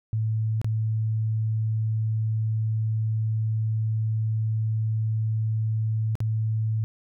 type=tone with dropouts; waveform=sine; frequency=110 Hz; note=A2; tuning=in tune; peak=-22 dBFS; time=0.13-6.84 s; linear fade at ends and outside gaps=0 ms; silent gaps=0.615-0.645 / 6.154-6.204 s; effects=none